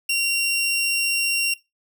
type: tone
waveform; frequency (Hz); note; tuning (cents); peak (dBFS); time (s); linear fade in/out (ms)
sawtooth; 2755; F7; -24; -16; 0.09-1.54; 5
effects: noise-tail reverb RT60 0.2 s tail -19 dB re dry